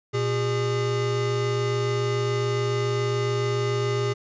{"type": "tone pair together", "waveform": "square", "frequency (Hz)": [120, 407.1], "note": ["B2", "G#4"], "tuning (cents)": [-49, -35], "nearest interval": "octave + major sixth", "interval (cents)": 2114, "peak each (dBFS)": -26, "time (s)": [0.13, 4.14], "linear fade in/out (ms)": 20, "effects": ["resampled to 16000 Hz"]}